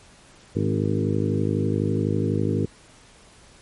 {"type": "harmonic tone with a mistuned harmonic", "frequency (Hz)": 52, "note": "G#1", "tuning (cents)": 3, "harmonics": [2, 3, 4, 5, 6, 7, 8, 9], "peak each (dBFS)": [-25, -27, -28, -29, -30, -30, -31, -32], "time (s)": [0.55, 2.66], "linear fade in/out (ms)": 10, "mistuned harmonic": 6, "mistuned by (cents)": -18, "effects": ["pink hiss -51 dBFS RMS until 3.61 s", "MP3 48 kbps"]}